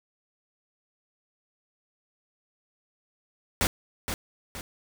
pink noise with echo, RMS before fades -24 dBFS, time 3.61-3.67 s, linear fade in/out 0 ms, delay 470 ms, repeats 2, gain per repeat -7 dB, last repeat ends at 4.61 s, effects none

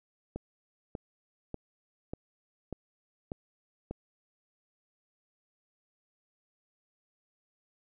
click train, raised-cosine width 2 ms, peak -23 dBFS, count 7, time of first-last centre 0.36-3.91 s, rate 1.69 Hz, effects none

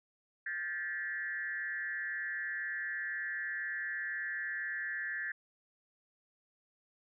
sine tone with frequency modulation, 1743 Hz, A6, 17 cents flat, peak -35 dBFS, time 0.46-5.32 s, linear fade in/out 5 ms, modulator 162 Hz, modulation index 1, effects none

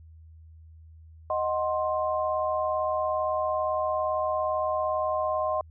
sine chord, C diminished, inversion first, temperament equal with one note detuned, 622.3 / 740 / 1052.6 Hz, Eb5 / Gb5 / C6, 0 / 0 / +10 cents, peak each -27 / -32 / -29 dBFS, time 1.3-5.61 s, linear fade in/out 2 ms, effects added 80 Hz sine -47 dBFS peak until 5.7 s

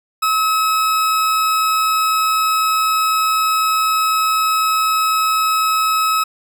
40% pulse tone, 1286 Hz, E6, 43 cents flat, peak -13 dBFS, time 0.22-6.24 s, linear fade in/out 10 ms, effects none

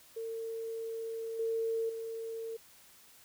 sine tone with level steps, 452.7 Hz, A4, 49 cents sharp, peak -36 / -30 / -37 dBFS, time 0.16-2.57 s, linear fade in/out 10 ms, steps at 1.39 / 1.89 s, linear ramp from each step 5 ms, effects white hiss -59 dBFS RMS until 3.24 s

